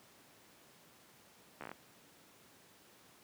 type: slowing click train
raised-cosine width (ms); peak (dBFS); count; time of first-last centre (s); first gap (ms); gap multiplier
0.5; -29; 7; 1.61-1.715; 13; 1.12
effects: pink hiss -62 dBFS RMS until 3.23 s + high-pass 150 Hz 12 dB/octave